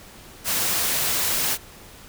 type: noise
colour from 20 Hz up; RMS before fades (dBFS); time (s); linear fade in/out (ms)
white; -23; 0.44-1.58; 50
effects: pink hiss -45 dBFS RMS until 2.08 s